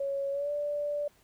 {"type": "tone with pitch glide", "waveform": "sine", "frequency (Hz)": [554.4, 584.7], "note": ["C#5", "D5"], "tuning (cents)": [0, -8], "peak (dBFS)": -29, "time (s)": [0, 1.08], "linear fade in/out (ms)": 5, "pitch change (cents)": 92, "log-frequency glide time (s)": [0.31, 0.51], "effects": ["pink hiss -64 dBFS RMS until 1.23 s"]}